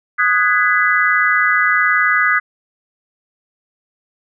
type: chord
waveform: sine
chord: G# minor seventh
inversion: second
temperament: equal with one note detuned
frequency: 1244.5 / 1480 / 1661.2 / 2002 Hz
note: D#6 / F#6 / G#6 / B6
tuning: 0 / 0 / 0 / +23 cents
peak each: -17 dBFS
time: 0.18-2.4 s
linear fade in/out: 20 ms
effects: none